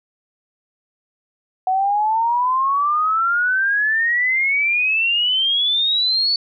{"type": "exponential sweep", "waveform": "sine", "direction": "up", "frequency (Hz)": [740, 4500], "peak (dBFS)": -15, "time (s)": [1.67, 6.36], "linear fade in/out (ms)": 2, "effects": []}